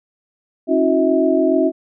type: tone cluster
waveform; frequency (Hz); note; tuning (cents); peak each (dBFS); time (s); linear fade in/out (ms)
sine; 273.5 / 320.5 / 362.9 / 645; C#4 / E4 / F#4 / E5; -23 / -49 / -34 / -38; -18; 0.67-1.72; 50
effects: none